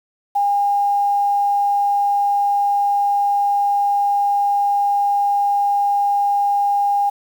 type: tone with quantisation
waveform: sine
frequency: 810 Hz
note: G#5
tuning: 43 cents flat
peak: -14 dBFS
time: 0.35-7.1 s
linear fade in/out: 10 ms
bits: 7
effects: none